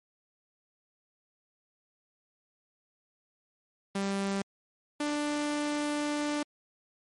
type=tone pair in turn; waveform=sawtooth; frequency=196.9 / 295 Hz; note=G3 / D4; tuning=+8 / +8 cents; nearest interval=perfect fifth; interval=700 cents; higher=second; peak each=-25 dBFS; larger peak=neither; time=3.95-4.42 / 5-6.43 s; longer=second; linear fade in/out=5 ms; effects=MP3 48 kbps

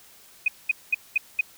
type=tone bursts; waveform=sine; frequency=2499 Hz; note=D#7; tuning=7 cents sharp; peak=-17 dBFS; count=5; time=0.46-1.41 s; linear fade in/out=5 ms; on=22 ms; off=210 ms; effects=white hiss -52 dBFS RMS until 1.57 s

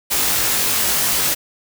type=noise with comb filter; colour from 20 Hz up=white; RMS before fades=-18 dBFS; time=0.1-1.35 s; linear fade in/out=20 ms; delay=20 ms; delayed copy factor=+0.65; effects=none

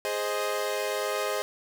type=chord; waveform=sawtooth; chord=Ab major; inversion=none; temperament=equal; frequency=415.3 / 523.3 / 622.3 Hz; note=Ab4 / C5 / Eb5; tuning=0 / 0 / 0 cents; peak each=-28 dBFS; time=0.05-1.42 s; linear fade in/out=0 ms; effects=none

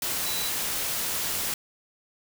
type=tone in noise; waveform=sine; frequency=3956 Hz; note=B7; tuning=2 cents sharp; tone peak=-33 dBFS; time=0.26-0.49 s; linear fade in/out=2 ms; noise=white; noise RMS=-29 dBFS; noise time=0.02-1.54 s; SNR=-7 dB; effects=none

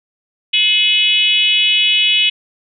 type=tone with frequency modulation; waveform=sine; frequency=2960 Hz; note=F#7; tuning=in tune; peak=-10 dBFS; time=0.53-2.3 s; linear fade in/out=10 ms; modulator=414 Hz; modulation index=1.2; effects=none

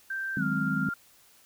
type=tone with pitch glide; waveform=sine; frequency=1568 to 1396.9 Hz; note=G6 to F6; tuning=0 to 0 cents; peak=-30 dBFS; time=0.1-0.94 s; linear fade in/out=5 ms; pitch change=-200 cents; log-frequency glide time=0.37-0.44 s
type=chord; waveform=sine; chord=Ab dominant seventh; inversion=second; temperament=equal with one note detuned; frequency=155.56 / 188.01 / 207.7 / 261.6 Hz; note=Eb3 / Gb3 / Ab3 / C4; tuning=0 / +28 / 0 / 0 cents; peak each=-32 dBFS; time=0.37-0.89 s; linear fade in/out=2 ms
effects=white hiss -59 dBFS RMS until 1.45 s

